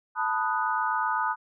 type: chord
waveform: sine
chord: B dominant seventh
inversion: third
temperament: equal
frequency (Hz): 880 / 987.8 / 1244.5 / 1480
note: A5 / B5 / D#6 / F#6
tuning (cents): 0 / 0 / 0 / 0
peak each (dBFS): -29 / -30 / -29 / -31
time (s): 0.15-1.36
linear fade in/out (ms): 50
effects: none